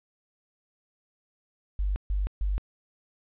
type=tone bursts; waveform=sine; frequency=49 Hz; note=G1; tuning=in tune; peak=-24 dBFS; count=3; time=1.79-2.58 s; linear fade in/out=0 ms; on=170 ms; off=140 ms; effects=resampled to 8000 Hz + 11-bit